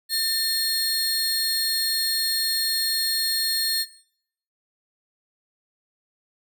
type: tone pair together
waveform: sawtooth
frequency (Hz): 1800 / 4281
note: A6 / C8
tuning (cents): +39 / +39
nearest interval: octave + minor third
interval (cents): 1500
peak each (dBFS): -28 / -19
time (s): 0.09-3.86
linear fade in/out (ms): 50
effects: noise-tail reverb RT60 0.7 s tail -20 dB re dry